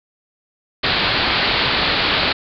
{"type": "low-pass noise", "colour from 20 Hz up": "white", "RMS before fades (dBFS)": -18, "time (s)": [0.83, 2.33], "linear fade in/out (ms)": 10, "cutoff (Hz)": 4600, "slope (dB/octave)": 96, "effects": []}